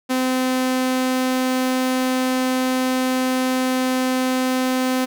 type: tone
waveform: sawtooth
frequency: 257.1 Hz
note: C4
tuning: 30 cents flat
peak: -14 dBFS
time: 0.09-5.06 s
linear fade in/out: 20 ms
effects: none

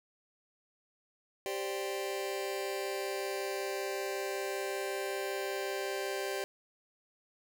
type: chord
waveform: sawtooth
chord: G suspended fourth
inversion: none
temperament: just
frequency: 392 / 522.7 / 588 Hz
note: G4 / C5 / D5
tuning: 0 / -2 / +2 cents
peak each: -32 / -37 / -36 dBFS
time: 1.46-6.44 s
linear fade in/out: 0 ms
effects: none

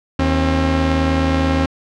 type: tone pair together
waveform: sawtooth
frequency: 79.2 / 267.9 Hz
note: D#2 / C4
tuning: +31 / +41 cents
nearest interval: octave + major sixth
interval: 2110 cents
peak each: -13 dBFS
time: 0.19-1.66 s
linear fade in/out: 5 ms
effects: low-pass 4000 Hz 12 dB/octave

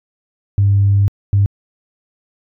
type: tone bursts at uneven times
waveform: sine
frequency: 99.9 Hz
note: G2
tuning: 33 cents sharp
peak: -8 dBFS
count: 2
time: 0.58-1.08 / 1.33-1.46 s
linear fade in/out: 0 ms
effects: tanh soft clip ceiling -4 dBFS

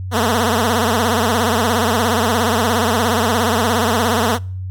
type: tone with vibrato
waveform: 10% pulse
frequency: 229.9 Hz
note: A#3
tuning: 24 cents flat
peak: -6 dBFS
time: 0.11-4.39 s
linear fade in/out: 50 ms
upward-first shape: triangle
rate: 17 Hz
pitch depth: 180 cents each way
effects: noise-tail reverb RT60 0.5 s tail -26 dB re dry + added 93 Hz sine -23 dBFS peak until 4.7 s

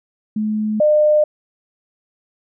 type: tone pair in turn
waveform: sine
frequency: 214.2 / 604.1 Hz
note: A3 / D5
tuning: -46 / +49 cents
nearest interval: octave + tritone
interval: 1795 cents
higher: second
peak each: -17 / -10 dBFS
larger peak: second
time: 0.36-0.8 / 0.8-1.24 s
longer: neither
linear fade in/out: 5 ms
effects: none

